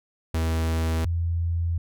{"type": "tone pair in turn", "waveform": ["45% pulse", "sine"], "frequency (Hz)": [81, 84.56], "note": ["E2", "E2"], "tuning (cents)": [-30, 45], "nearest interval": "minor second", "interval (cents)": 75, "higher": "second", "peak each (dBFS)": -22, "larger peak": "neither", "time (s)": [[0.34, 1.05], [1.05, 1.78]], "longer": "second", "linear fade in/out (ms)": 5, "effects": []}